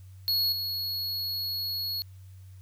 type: tone with level steps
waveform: square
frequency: 4338 Hz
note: C#8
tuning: 38 cents flat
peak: -24 / -30 dBFS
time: 0.28-2.02 s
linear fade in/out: 0 ms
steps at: 0.52 s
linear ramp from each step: 5 ms
effects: added 94 Hz sine -45 dBFS peak until 2.61 s + white hiss -65 dBFS RMS until 2.61 s